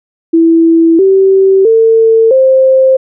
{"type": "tone with pitch steps", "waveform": "sine", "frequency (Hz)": [329.6, 385.2, 450.2, 526.2], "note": ["E4", "G4", "A4", "C5"], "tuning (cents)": [0, -30, 40, 10], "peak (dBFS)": -3, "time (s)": [0.33, 2.97], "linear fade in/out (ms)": 10, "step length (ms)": 660, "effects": []}